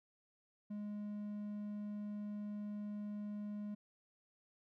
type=tone; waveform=triangle; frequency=207.7 Hz; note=G#3; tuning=in tune; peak=-39 dBFS; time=0.7-3.75 s; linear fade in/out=10 ms; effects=none